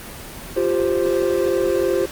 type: chord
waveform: triangle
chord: F suspended second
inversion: none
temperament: equal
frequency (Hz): 349.2 / 392 / 523.3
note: F4 / G4 / C5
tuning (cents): 0 / 0 / 0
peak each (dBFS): -19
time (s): 0.56-2.06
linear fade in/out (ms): 10
effects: pink hiss -35 dBFS RMS until 2.11 s + Opus 24 kbps